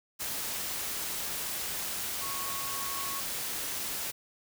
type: tone in noise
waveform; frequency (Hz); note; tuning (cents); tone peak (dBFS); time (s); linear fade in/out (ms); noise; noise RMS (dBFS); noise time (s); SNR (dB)
sine; 1104; C#6; -7; -39; 2.21-3.21; 20; white; -35; 0.19-4.12; -7
effects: none